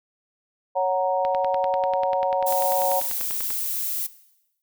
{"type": "chord", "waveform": "sine", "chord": "F# major", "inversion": "second", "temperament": "equal", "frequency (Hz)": [554.4, 740, 932.3], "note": ["C#5", "F#5", "A#5"], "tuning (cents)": [0, 0, 0], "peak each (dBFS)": [-23, -24, -25], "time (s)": [0.75, 3.01], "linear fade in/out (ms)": 20}
{"type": "click train", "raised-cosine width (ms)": 0.3, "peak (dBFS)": -18, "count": 24, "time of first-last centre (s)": [1.25, 3.505], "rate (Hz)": 10.2}
{"type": "noise", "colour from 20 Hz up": "violet", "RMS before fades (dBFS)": -27, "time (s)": [2.46, 4.07], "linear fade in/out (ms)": 10}
{"effects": ["noise-tail reverb RT60 0.9 s tail -17 dB re dry"]}